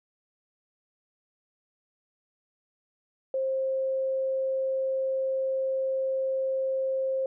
sine tone, 530 Hz, C5, 22 cents sharp, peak -25 dBFS, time 3.34-7.26 s, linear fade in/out 2 ms, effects none

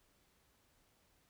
silence, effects pink hiss -73 dBFS RMS until 1.29 s

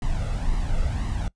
brown noise with flanger, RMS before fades -24 dBFS, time 0.02-1.28 s, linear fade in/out 2 ms, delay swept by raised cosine 1 to 1.5 ms, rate 1.9 Hz, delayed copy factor +0.65, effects noise-tail reverb RT60 0.1 s tail -22 dB re dry + resampled to 22050 Hz

